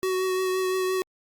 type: tone with vibrato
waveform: square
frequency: 373.4 Hz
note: F#4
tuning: 16 cents sharp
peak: -24 dBFS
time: 0.03-1.02 s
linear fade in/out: 0 ms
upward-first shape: triangle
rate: 5.8 Hz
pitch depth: 19 cents each way
effects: Opus 48 kbps